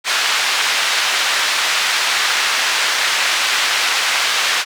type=band-pass noise; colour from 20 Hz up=pink; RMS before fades=-17 dBFS; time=0.04-4.65 s; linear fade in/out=50 ms; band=1400 to 5200 Hz; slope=12 dB/octave; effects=none